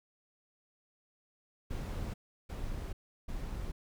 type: noise bursts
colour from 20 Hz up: brown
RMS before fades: -38 dBFS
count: 3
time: 1.7-3.72 s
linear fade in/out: 10 ms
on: 440 ms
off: 350 ms
effects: none